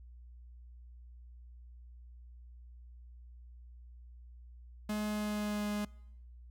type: tone with pitch glide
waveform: 45% pulse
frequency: 211.2 to 207.8 Hz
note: G#3 to G#3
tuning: +29 to +1 cents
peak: -33 dBFS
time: 4.89-5.85 s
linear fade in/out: 5 ms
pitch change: -28 cents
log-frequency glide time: 5.07-5.67 s
effects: noise-tail reverb RT60 0.9 s tail -25 dB re dry + added 60 Hz sine -50 dBFS peak until 6.5 s